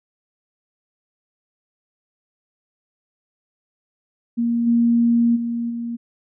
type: tone with level steps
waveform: sine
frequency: 234.7 Hz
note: A#3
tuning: 12 cents sharp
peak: -17 / -13 / -21 / -24 dBFS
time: 4.37-5.97 s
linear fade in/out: 20 ms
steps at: 4.66 / 5.35 / 5.69 s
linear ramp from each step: 20 ms
effects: none